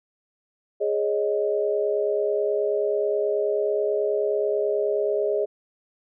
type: chord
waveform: sine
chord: Ab suspended fourth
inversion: none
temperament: just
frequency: 415.3 / 553.7 / 623 Hz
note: Ab4 / Db5 / Eb5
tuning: 0 / -2 / +2 cents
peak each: -23 / -28 / -26 dBFS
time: 0.8-5.46 s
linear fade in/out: 20 ms
effects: none